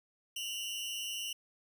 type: tone pair together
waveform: sawtooth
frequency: 2794 / 3002 Hz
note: F7 / F#7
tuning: 0 / +24 cents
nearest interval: minor second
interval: 124 cents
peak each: -36 / -37 dBFS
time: 0.36-1.33 s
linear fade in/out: 5 ms
effects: none